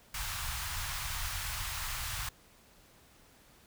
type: band-stop noise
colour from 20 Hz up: pink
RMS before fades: -37 dBFS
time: 0.14-2.29 s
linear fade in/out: 5 ms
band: 110 to 940 Hz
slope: 24 dB/octave
effects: pink hiss -61 dBFS RMS until 3.66 s